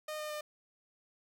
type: tone with pitch steps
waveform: sawtooth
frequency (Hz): 613 / 607.7 / 602.5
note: D#5 / D#5 / D5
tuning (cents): -26 / -41 / +44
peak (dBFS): -34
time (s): 0.08-0.41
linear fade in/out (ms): 5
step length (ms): 110
effects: none